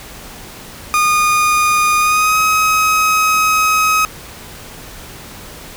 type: tone with pitch glide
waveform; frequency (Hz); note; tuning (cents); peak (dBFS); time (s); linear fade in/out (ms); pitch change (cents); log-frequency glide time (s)
30% pulse; 1224 to 1269.4; D#6 to D#6; -29 to +34; -8; 0.94-4.05; 0; +63; 1.99-2.39
effects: pink hiss -34 dBFS RMS until 5.76 s